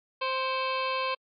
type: harmonic tone with a mistuned harmonic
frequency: 524 Hz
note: C5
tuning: 2 cents sharp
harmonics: 1 / 2 / 3 / 4 / 5 / 6 / 7 / 8 / 9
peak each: -33 / -30 / -41 / -41 / -35 / -40 / -47 / -41 / -47 dBFS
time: 0.21-1.15 s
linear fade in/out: 10 ms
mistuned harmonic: 4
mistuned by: +130 cents
effects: AAC 64 kbps